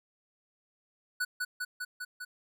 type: tone with echo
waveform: square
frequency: 1480 Hz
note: F#6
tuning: in tune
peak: -29 dBFS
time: 1.2-1.25 s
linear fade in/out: 10 ms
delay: 200 ms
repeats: 5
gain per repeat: -2 dB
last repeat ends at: 2.25 s
effects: none